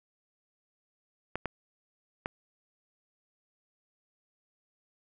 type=clicks; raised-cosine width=0.5 ms; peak=-17 dBFS; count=3; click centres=1.356 / 1.457 / 2.259 s; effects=none